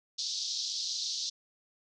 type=band-pass noise; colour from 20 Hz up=pink; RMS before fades=-35 dBFS; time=0.18-1.3 s; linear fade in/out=10 ms; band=3800 to 6000 Hz; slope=48 dB/octave; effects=none